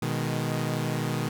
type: chord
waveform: sawtooth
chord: G# minor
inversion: first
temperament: equal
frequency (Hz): 123.47 / 155.56 / 207.7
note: B2 / D#3 / G#3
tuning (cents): 0 / 0 / 0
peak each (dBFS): -26 / -26 / -30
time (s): 0.02-1.29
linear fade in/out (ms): 5
effects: none